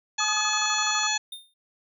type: harmonic tone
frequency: 854 Hz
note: G#5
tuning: 48 cents sharp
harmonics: 1 / 2 / 3 / 4 / 5 / 7 / 8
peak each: -31 / -31 / -31 / -31 / -31 / -31 / -31 dBFS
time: 0.18-1.18 s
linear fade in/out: 10 ms
type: tone with tremolo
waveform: sine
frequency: 1244.5 Hz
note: D#6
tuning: in tune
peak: -27 dBFS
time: 0.2-1.07 s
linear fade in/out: 5 ms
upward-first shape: square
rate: 12 Hz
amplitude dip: 75%
type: tone with exponential decay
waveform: square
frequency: 3634 Hz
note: A#7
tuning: 45 cents flat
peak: -33 dBFS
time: 1.32-1.54 s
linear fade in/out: 5 ms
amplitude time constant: 47 ms
effects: none